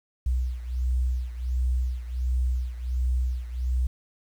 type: beating tone pair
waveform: sine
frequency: 62.1 / 63.5 Hz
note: B1 / B1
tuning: +10 / +49 cents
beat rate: 1.4 Hz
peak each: -25 / -29 dBFS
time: 0.26-3.87 s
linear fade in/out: 5 ms
effects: 9-bit